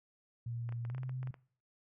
sine tone with pitch glide, 117.8 to 128.46 Hz, A#2 to C3, +19 to -31 cents, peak -37 dBFS, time 0.46-1.31 s, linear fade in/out 5 ms, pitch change +150 cents, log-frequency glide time 0.89-0.95 s
clicks, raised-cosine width 0.5 ms, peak -36 dBFS, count 11, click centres 0.691 / 0.724 / 0.851 / 0.9 / 0.948 / 0.981 / 1.033 / 1.094 / 1.23 / 1.273 / 1.342 s
effects noise-tail reverb RT60 0.5 s tail -21 dB re dry

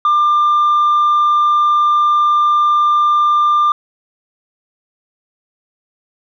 sine tone, 1194 Hz, D6, 28 cents sharp, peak -7 dBFS, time 0.05-3.72 s, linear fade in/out 2 ms, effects tanh soft clip ceiling -8 dBFS

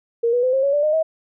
sine tone with pitch steps, 466.2 / 487.7 / 510.2 / 533.7 / 558.3 / 584 / 610.9 / 639.1 Hz, A#4 / B4 / C5 / C5 / C#5 / D5 / D#5 / D#5, 0 / -22 / -44 / +34 / +12 / -10 / -32 / +46 cents, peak -15 dBFS, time 0.23-1.03 s, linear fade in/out 10 ms, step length 100 ms, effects none

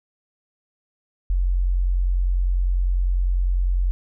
sine tone, 45 Hz, F#1, 47 cents flat, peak -17 dBFS, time 1.3-3.91 s, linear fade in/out 0 ms, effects none

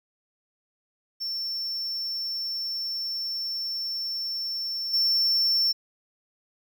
triangle tone with level steps, 5410 Hz, E8, 44 cents sharp, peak -27 / -19 dBFS, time 1.2-5.73 s, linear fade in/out 20 ms, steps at 4.93 s, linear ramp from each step 10 ms, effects 10-bit

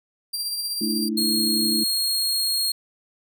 sawtooth tone with tremolo, 4735 Hz, D8, 13 cents sharp, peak -21 dBFS, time 0.33-1.09 s, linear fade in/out 10 ms, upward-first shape triangle, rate 16 Hz, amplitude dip 45%
sine chord, A suspended fourth, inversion none, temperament equal with one note detuned, 220 / 297.9 / 329.6 Hz, A3 / D4 / E4, 0 / +25 / 0 cents, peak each -25 / -30 / -28 dBFS, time 0.81-1.84 s, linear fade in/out 5 ms
sawtooth tone, 4268 Hz, C8, 34 cents sharp, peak -18 dBFS, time 1.17-2.72 s, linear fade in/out 5 ms
effects none

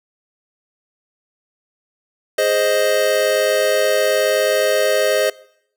square chord, Ab major, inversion none, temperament equal, 415.3 / 523.3 / 622.3 Hz, Ab4 / C5 / Eb5, 0 / 0 / 0 cents, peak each -22 / -19 / -18 dBFS, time 2.38-5.3 s, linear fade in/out 5 ms, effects noise-tail reverb RT60 0.7 s tail -22 dB re dry

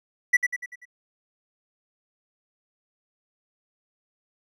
triangle tone with echo, 1962 Hz, B6, 12 cents flat, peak -12 dBFS, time 0.33-0.37 s, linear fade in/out 10 ms, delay 97 ms, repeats 5, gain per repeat -6 dB, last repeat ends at 0.855 s, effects none

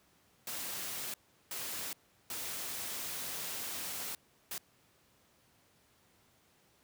white noise bursts at uneven times, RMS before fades -40 dBFS, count 4, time 0.47-1.14 / 1.51-1.93 / 2.3-4.15 / 4.51-4.58 s, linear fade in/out 2 ms, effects pink hiss -68 dBFS RMS until 6.83 s + high-pass 80 Hz 12 dB/octave

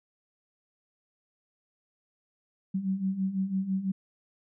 sine beating tone pair, 187.2 / 193.2 Hz, F#3 / G3, +20 / -25 cents, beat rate 6 Hz, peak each -33 / -28 dBFS, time 2.74-3.92 s, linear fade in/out 10 ms, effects none

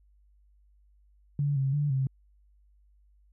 sine tone with pitch steps, 143.6 / 135.1 / 146.2 / 133.3 Hz, D3 / C#3 / D3 / C3, -39 / -44 / -7 / +33 cents, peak -24 dBFS, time 1.39-2.07 s, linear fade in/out 2 ms, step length 170 ms, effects added 50 Hz sine -59 dBFS peak until 3.32 s

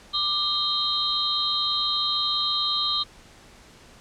sine tone cluster, 1185 / 3177 / 3758 / 4087 Hz, D6 / G7 / A#7 / C8, +15 / +23 / +13 / -41 cents, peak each -30 / -30 / -26 / -26 dBFS, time 0.13-3.04 s, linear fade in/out 20 ms, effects pink hiss -50 dBFS RMS until 4 s + low-pass 8000 Hz 12 dB/octave

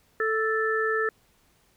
harmonic tone, 440 Hz, A4, in tune, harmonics 1 / 3 / 4, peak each -26 / -29 / -27 dBFS, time 0.2-1.09 s, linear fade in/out 2 ms, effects pink hiss -64 dBFS RMS until 1.76 s

